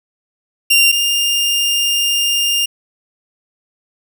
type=tone pair in turn; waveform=sawtooth; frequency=2777 / 2806 Hz; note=F7 / F7; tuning=-10 / +8 cents; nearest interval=unison; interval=18 cents; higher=second; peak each=-5 / -10 dBFS; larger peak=first; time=0.7-0.92 / 0.92-2.66 s; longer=second; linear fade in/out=10 ms; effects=none